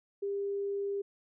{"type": "tone", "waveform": "sine", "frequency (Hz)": 400, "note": "G4", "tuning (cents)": 35, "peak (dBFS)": -31, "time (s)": [0.22, 1.02], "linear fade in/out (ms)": 10, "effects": []}